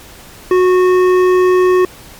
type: tone with hard clipping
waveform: sine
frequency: 366.4 Hz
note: F#4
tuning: 17 cents flat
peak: -9 dBFS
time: 0.51-1.85 s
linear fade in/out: 2 ms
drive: 11 dB
effects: pink hiss -37 dBFS RMS until 2.19 s + MP3 96 kbps